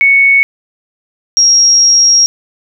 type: tone pair in turn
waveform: sine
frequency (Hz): 2217 / 5606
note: C#7 / F8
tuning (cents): 0 / +6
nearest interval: octave + major third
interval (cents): 1606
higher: second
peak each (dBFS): -4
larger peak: neither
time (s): 0.01-0.43 / 1.37-2.26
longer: second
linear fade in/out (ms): 0
effects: none